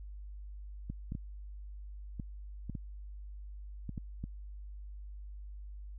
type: clicks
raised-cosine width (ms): 5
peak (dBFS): -26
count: 9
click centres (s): 0.9 / 1.121 / 1.151 / 2.198 / 2.697 / 2.752 / 3.893 / 3.978 / 4.24
effects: added 50 Hz sine -43 dBFS peak until 5.98 s